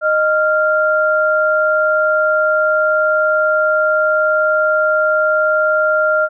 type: tone pair together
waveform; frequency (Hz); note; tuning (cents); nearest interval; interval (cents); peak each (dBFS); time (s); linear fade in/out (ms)
sine; 619 / 1389.6; D#5 / F6; -9 / -9; octave + major second; 1400; -14; 0.01-6.29; 50
effects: none